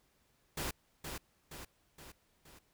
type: noise with echo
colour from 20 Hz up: pink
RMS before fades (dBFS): -38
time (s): 0.57-0.71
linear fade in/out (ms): 5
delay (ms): 470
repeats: 4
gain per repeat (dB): -5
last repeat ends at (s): 2.59
effects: pink hiss -73 dBFS RMS until 2.73 s